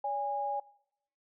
sine tone pair together, 569 / 820.4 Hz, C#5 / G#5, +45 / -21 cents, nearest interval tritone, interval 634 cents, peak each -38 / -31 dBFS, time 0.04-0.6 s, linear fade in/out 5 ms, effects noise-tail reverb RT60 0.8 s tail -23 dB re dry

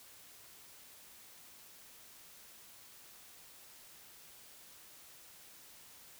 silence, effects white hiss -57 dBFS RMS until 6.19 s

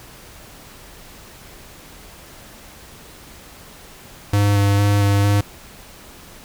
square tone with vibrato, 101.2 Hz, G#2, 44 cents flat, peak -14 dBFS, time 4.33-5.41 s, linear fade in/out 5 ms, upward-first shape square, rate 2.2 Hz, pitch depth 11 cents each way, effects pink hiss -42 dBFS RMS until 6.44 s

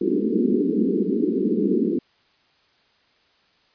pink band-pass noise, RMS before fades -21 dBFS, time 0.01-1.99 s, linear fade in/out 5 ms, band 190 to 440 Hz, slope 96 dB/octave, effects white hiss -61 dBFS RMS until 3.74 s + resampled to 11025 Hz

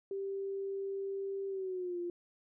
sine tone with pitch glide, 392 to 349.2 Hz, G4 to F4, 0 to 0 cents, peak -35 dBFS, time 0.11-2.1 s, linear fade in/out 2 ms, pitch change -200 cents, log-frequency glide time 1.48-1.99 s, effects none

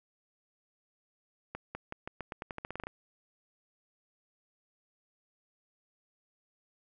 accelerating click train, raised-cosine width 0.5 ms, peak -23 dBFS, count 15, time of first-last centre 1.55-2.87 s, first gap 200 ms, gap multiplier 0.87, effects none

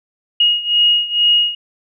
sine beating tone pair, 2875 / 2877.2 Hz, F7 / F#7, +50 / -49 cents, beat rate 2.2 Hz, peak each -13 / -16 dBFS, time 0.4-1.55 s, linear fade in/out 5 ms, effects none

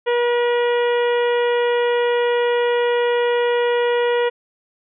harmonic tone, 480.7 Hz, B4, 47 cents flat, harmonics 1 / 2 / 3 / 4 / 5 / 6 / 7, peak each -16 / -25 / -30 / -28 / -34 / -33 / -37 dBFS, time 0.06-4.3 s, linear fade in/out 20 ms, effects none

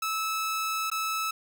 sawtooth tone with dropouts, 1305 Hz, E6, 18 cents flat, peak -24 dBFS, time 0.02-1.31 s, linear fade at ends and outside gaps 5 ms, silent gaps 0.901-0.915 s, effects none

